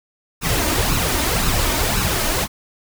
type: noise with flanger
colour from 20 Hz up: pink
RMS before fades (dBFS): -19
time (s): 0.41-2.48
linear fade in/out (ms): 50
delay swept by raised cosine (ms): 0.74 to 3.34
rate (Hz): 1.9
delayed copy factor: +0.6
effects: none